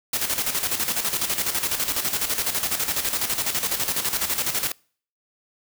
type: noise with tremolo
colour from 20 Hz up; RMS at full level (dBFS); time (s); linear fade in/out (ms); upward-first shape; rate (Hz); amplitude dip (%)
white; -23; 0.13-4.72; 5; square; 12; 60
effects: noise-tail reverb RT60 0.5 s tail -26 dB re dry